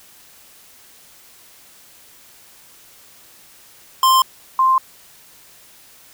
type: tone pair in turn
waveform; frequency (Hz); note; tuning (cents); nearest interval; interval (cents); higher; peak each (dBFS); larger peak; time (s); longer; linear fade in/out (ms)
square / sine; 1048 / 1048; C6 / C6; +2 / +2; unison; 0; neither; -11; neither; 4.03-4.22 / 4.59-4.78; neither; 2
effects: white hiss -47 dBFS RMS until 6.13 s